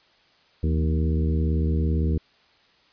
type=harmonic tone with a mistuned harmonic; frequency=77.78 Hz; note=D#2; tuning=in tune; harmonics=1 / 2 / 3 / 4 / 5 / 6; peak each=-21 / -27 / -31 / -33 / -35 / -37 dBFS; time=0.63-2.18 s; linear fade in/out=5 ms; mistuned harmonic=2; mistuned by=+86 cents; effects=white hiss -59 dBFS RMS until 2.92 s + resampled to 11025 Hz